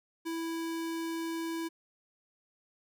square tone, 329.6 Hz, E4, in tune, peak -34 dBFS, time 0.25-1.69 s, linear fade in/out 20 ms, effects none

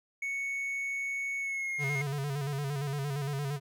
triangle tone with pitch glide, 2217 to 2141 Hz, C#7 to C7, 0 to +39 cents, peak -30 dBFS, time 0.22-2.02 s, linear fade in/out 5 ms, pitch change -61 cents, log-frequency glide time 1.39-1.75 s
square tone with vibrato, 141.3 Hz, C#3, 34 cents sharp, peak -32 dBFS, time 1.78-3.6 s, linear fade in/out 50 ms, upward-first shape square, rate 8.7 Hz, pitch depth 57 cents each way
effects none

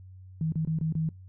sine tone with dropouts, 159.2 Hz, D#3, 40 cents sharp, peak -25 dBFS, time 0.41-1.09 s, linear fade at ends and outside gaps 2 ms, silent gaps 0.522-0.556 / 0.65-0.673 / 0.788-0.811 / 0.925-0.952 s, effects noise-tail reverb RT60 0.3 s tail -26 dB re dry + added 93 Hz sine -45 dBFS peak until 1.28 s

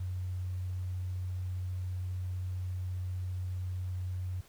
sine tone, 91.5 Hz, F#2, 19 cents flat, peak -33 dBFS, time 0-4.41 s, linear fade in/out 5 ms, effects pink hiss -60 dBFS RMS until 4.48 s

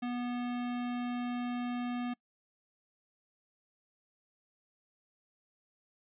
square tone, 244.1 Hz, B3, 20 cents flat, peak -34 dBFS, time 0.02-2.14 s, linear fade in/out 10 ms, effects noise-tail reverb RT60 0.1 s tail -25 dB re dry + resampled to 8000 Hz

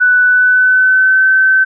sine tone with pitch glide, 1488 to 1536 Hz, F#6 to G6, +9 to -36 cents, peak -6 dBFS, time 0-1.65 s, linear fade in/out 20 ms, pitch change +55 cents, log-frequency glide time 0.24-1.27 s, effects none

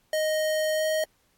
square tone with pitch glide, 622.3 to 626.6 Hz, D#5 to D#5, 0 to +12 cents, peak -24 dBFS, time 0.13-1.04 s, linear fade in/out 2 ms, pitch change +12 cents, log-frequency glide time 0.75-0.85 s, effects pink hiss -67 dBFS RMS until 1.37 s + AAC 64 kbps

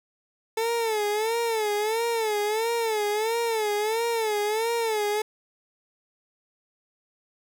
30% pulse tone with vibrato, 440 Hz, A4, in tune, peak -21 dBFS, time 0.57-5.22 s, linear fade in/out 5 ms, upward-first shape sine, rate 1.5 Hz, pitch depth 110 cents each way, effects none

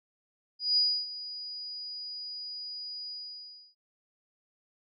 sine tone with ADSR envelope, 4910 Hz, D#8, 24 cents flat, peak -21 dBFS, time 0.59-3.75 s, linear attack 180 ms, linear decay 290 ms, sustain -16 dB, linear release 650 ms, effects none

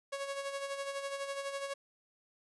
sawtooth tone with tremolo, 554.4 Hz, C#5, in tune, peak -31 dBFS, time 0.12-1.74 s, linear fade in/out 10 ms, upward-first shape sine, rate 12 Hz, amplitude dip 55%, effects resampled to 24000 Hz

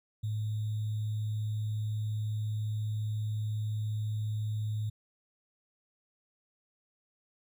sine tone with sample-and-hold, 107.2 Hz, A2, 45 cents flat, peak -30 dBFS, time 0.23-4.9 s, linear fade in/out 10 ms, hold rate 3675 Hz, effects none

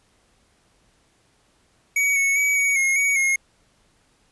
square tone with pitch steps, 2258 / 2209 / 2272 / 2245 / 2155 / 2245 / 2153 Hz, C#7 / C#7 / C#7 / C#7 / C#7 / C#7 / C7, +31 / -7 / +42 / +21 / -49 / +21 / +49 cents, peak -18 dBFS, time 1.96-3.36 s, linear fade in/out 5 ms, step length 200 ms, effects pink hiss -62 dBFS RMS until 4.31 s + resampled to 24000 Hz

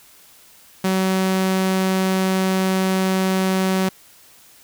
sawtooth tone, 188.8 Hz, F#3, 35 cents sharp, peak -13 dBFS, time 0.84-3.89 s, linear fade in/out 5 ms, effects white hiss -49 dBFS RMS until 4.63 s

